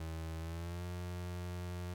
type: tone with pitch glide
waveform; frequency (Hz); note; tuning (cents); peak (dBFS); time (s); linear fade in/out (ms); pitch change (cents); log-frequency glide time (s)
35% pulse; 81 to 88.84; E2 to F2; -30 to +30; -38; 0-1.94; 5; +160; 0.4-0.85
effects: none